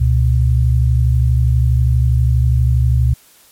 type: tone pair together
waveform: sine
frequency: 69.3 / 121.67 Hz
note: C#2 / B2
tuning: 0 / -25 cents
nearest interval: minor seventh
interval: 975 cents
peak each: -12 / -13 dBFS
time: 0-3.14 s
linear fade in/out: 10 ms
effects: white hiss -48 dBFS RMS until 3.51 s + MP3 64 kbps